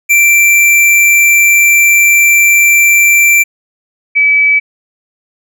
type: tone pair in turn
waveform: square / sine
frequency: 2349 / 2294 Hz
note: D7 / D7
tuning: 0 / -41 cents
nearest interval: unison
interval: 41 cents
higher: first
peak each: -5 dBFS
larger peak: neither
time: 0.09-3.44 / 4.15-4.6 s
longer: first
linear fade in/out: 20 ms
effects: none